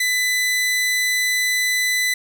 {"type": "tone", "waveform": "sawtooth", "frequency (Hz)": 2000, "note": "B6", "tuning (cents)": 21, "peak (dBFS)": -14, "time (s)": [0, 2.14], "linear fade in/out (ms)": 5, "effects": []}